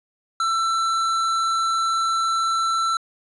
triangle tone with tanh clipping, 1337 Hz, E6, 24 cents sharp, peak -21 dBFS, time 0.4-2.97 s, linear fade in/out 2 ms, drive 18 dB, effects resampled to 22050 Hz

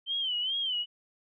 sine tone with vibrato, 3085 Hz, G7, 28 cents flat, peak -28 dBFS, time 0.06-0.86 s, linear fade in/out 50 ms, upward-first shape sine, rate 2.4 Hz, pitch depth 110 cents each way, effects none

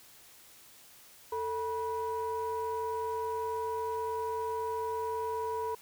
triangle ring-modulated tone, 262.8 Hz, C4, 8 cents sharp, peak -26 dBFS, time 1.32-5.75 s, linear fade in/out 5 ms, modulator 708 Hz, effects tanh soft clip ceiling -22 dBFS + white hiss -56 dBFS RMS until 5.81 s

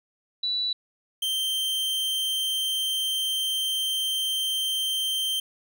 sine / 45% pulse tone pair in turn, 3951 / 3136 Hz, B7 / G7, 0 / 0 cents, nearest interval major third, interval 400 cents, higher first, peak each -24 dBFS, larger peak neither, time 0.43-0.73 / 1.22-5.4 s, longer second, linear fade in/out 5 ms, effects none

